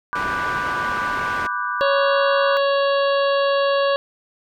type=chord; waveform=sine; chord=G major seventh; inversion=first; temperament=equal with one note detuned; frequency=987.8 / 1174.7 / 1480 / 1584.4 Hz; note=B5 / D6 / F#6 / G6; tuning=0 / 0 / 0 / +18 cents; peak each=-28 / -25 / -26 / -31 dBFS; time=0.13-2.57 s; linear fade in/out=0 ms
type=low-pass noise; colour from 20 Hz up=white; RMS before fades=-30 dBFS; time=0.15-1.47 s; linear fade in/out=5 ms; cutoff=1700 Hz; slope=12 dB/octave
type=harmonic tone; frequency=557 Hz; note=C#5; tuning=8 cents sharp; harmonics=1 / 2 / 3 / 5 / 6 / 7 / 8; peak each=-17 / -23 / -27 / -31 / -33 / -34 / -35 dBFS; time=1.81-3.96 s; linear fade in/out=0 ms
effects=none